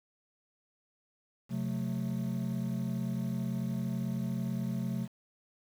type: chord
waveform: triangle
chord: F# diminished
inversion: second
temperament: equal with one note detuned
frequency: 130.81 / 182.03 / 220 Hz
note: C3 / F#3 / A3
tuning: 0 / -28 / 0 cents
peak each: -33 dBFS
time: 1.49-5.08 s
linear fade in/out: 50 ms
effects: tanh soft clip ceiling -23 dBFS + 9-bit